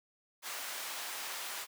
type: high-pass noise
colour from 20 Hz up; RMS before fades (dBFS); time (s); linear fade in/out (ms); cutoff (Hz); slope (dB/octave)
pink; -41; 0.42-1.67; 50; 930; 12
effects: none